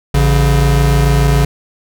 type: tone pair together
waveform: square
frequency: 55.92 / 140.9 Hz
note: A1 / C#3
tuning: +29 / +29 cents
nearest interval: octave + major third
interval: 1600 cents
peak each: -12 dBFS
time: 0.14-1.45 s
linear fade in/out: 5 ms
effects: none